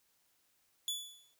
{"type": "tone with exponential decay", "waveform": "sawtooth", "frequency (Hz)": 3442, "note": "A7", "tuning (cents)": -39, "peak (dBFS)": -29, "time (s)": [0.88, 1.34], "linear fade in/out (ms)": 1, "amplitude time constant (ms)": 100, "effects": ["white hiss -74 dBFS RMS until 1.39 s"]}